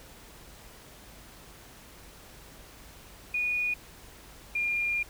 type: tone pair in turn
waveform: sine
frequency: 2457 / 2408 Hz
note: D#7 / D7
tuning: -22 / +43 cents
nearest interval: unison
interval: 35 cents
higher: first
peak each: -26 dBFS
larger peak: neither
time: 3.34-3.74 / 4.55-5.03 s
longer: second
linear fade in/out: 5 ms
effects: added 50 Hz sine -56 dBFS peak until 5.09 s + pink hiss -51 dBFS RMS until 5.09 s